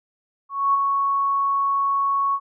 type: tone with ADSR envelope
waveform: sine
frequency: 1108.7 Hz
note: C#6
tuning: in tune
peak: -14 dBFS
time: 0.49-2.4 s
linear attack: 250 ms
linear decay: 18 ms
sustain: -4 dB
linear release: 59 ms
effects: none